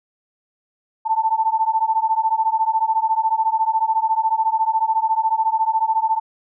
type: beating tone pair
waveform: sine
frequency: 880 / 894 Hz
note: A5 / A5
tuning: 0 / +27 cents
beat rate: 14 Hz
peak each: -19 dBFS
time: 1.05-6.2 s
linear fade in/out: 20 ms
effects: none